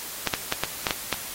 clicks, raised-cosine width 0.2 ms, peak -5 dBFS, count 7, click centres 0.273 / 0.338 / 0.524 / 0.636 / 0.868 / 0.908 / 1.127 s, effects white hiss -36 dBFS RMS until 1.34 s + AAC 48 kbps

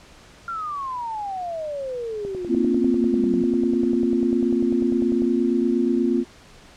sine exponential sweep, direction down, 1393 to 178.7 Hz, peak -26 dBFS, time 0.48-3.42 s, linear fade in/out 2 ms
click train, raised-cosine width 2 ms, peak -20 dBFS, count 31, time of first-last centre 2.25-5.22 s, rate 10.1 Hz
sine chord, Bb suspended second, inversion none, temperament equal, 233.1 / 261.6 / 349.2 Hz, Bb3 / C4 / F4, 0 / 0 / 0 cents, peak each -22 dBFS, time 2.47-6.25 s, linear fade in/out 50 ms
effects pink hiss -48 dBFS RMS until 6.76 s + low-pass 7000 Hz 12 dB/octave

